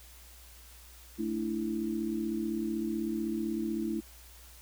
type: chord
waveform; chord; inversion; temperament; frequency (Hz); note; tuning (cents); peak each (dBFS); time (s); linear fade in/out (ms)
sine; A suspended fourth; none; equal; 220 / 293.7 / 329.6; A3 / D4 / E4; 0 / 0 / 0; -34 / -38 / -33; 1.18-4.01; 20
effects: added 60 Hz sine -53 dBFS peak until 4.61 s + white hiss -55 dBFS RMS until 4.61 s